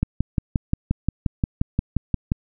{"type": "click train", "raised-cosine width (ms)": 5, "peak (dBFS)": -7, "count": 14, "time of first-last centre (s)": [0.03, 2.319], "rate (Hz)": 5.68, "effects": []}